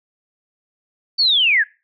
sine linear sweep, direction down, 4592 to 1568 Hz, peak -12 dBFS, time 1.18-1.64 s, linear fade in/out 20 ms, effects noise-tail reverb RT60 0.3 s tail -22 dB re dry

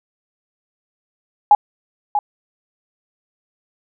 sine tone with echo, 830.6 Hz, G#5, in tune, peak -5 dBFS, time 1.51-1.55 s, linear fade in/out 2 ms, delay 640 ms, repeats 1, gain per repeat -9 dB, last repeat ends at 2.19 s, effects none

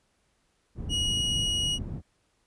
white low-pass noise, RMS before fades -34 dBFS, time 0.75-2.02 s, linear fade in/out 50 ms, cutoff 130 Hz, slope 12 dB/octave
40% pulse tone, 2900 Hz, F#7, 35 cents flat, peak -25 dBFS, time 0.89-1.79 s, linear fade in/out 50 ms
effects pink hiss -71 dBFS RMS until 2.46 s + resampled to 24000 Hz

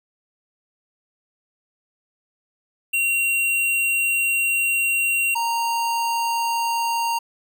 square tone pair in turn, 2749 / 927.5 Hz, F7 / A#5, -28 / -9 cents, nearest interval octave + perfect fifth, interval 1881 cents, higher first, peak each -19 / -21 dBFS, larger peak first, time 2.93-5.35 / 5.35-7.19 s, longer first, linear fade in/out 10 ms, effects none

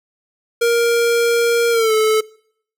square tone with pitch glide, 468.9 to 435 Hz, A#4 to A4, +10 to -20 cents, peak -13 dBFS, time 0.61-2.21 s, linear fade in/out 10 ms, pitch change -130 cents, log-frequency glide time 1.71-1.93 s, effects noise-tail reverb RT60 0.6 s tail -22 dB re dry

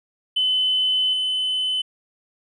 triangle tone with level steps, 3029 Hz, F#7, 40 cents sharp, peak -14 / -18 dBFS, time 0.36-1.82 s, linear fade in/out 10 ms, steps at 1.13 s, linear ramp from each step 5 ms, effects tanh soft clip ceiling -15 dBFS + resampled to 22050 Hz

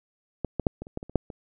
clicks, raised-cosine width 2 ms, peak -14 / -13 / -7 / -22 / -30 / -17 / -24 / -29 / -7 / -25 dBFS, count 10, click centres 0.447 / 0.597 / 0.668 / 0.82 / 0.869 / 0.974 / 1.029 / 1.096 / 1.157 / 1.302 s, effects none

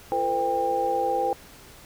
sine tone cluster, 344.3 / 448.8 / 508 / 797 Hz, F4 / A4 / B4 / G5, -25 / +34 / +49 / +28 cents, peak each -33 / -31 / -27 / -24 dBFS, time 0.12-1.33 s, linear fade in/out 0 ms, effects pink hiss -48 dBFS RMS until 1.85 s

